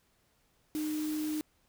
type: tone in noise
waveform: sine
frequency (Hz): 306.4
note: D#4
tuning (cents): -27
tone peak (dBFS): -31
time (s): 0.75-1.41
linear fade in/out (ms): 0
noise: white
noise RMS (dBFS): -45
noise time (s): 0.75-1.41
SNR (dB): +11
effects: pink hiss -71 dBFS RMS until 1.68 s